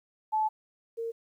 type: tone pair in turn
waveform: sine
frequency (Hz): 866 / 458.7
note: A5 / A#4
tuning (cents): -28 / -28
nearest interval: major seventh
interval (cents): 1100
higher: first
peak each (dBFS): -24 / -31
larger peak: first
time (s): 0.32-0.49 / 0.97-1.12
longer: first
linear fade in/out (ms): 20
effects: 11-bit